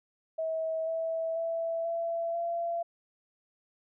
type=tone with pitch steps; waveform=sine; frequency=644 / 653 / 662.1 / 671.3 / 680.7 Hz; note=E5 / E5 / E5 / E5 / F5; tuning=-41 / -17 / +7 / +31 / -45 cents; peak=-29 dBFS; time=0.38-2.83 s; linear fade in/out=10 ms; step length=490 ms; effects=none